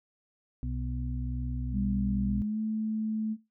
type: harmonic tone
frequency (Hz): 62.3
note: B1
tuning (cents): +16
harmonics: 1 / 2 / 4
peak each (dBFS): -33 / -36 / -39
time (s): 0.63-2.42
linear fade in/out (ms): 0
type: tone with pitch glide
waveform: sine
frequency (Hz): 199.7 to 217.8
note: G3 to A3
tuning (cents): +32 to -17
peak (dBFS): -28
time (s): 1.72-3.37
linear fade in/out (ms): 50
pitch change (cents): +151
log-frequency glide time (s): 2.27-2.59
effects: noise-tail reverb RT60 0.2 s tail -18 dB re dry